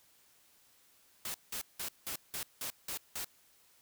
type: noise bursts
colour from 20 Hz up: white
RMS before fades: -39 dBFS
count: 8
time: 1.25-3.246 s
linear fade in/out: 2 ms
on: 92 ms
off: 180 ms
effects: white hiss -66 dBFS RMS until 3.81 s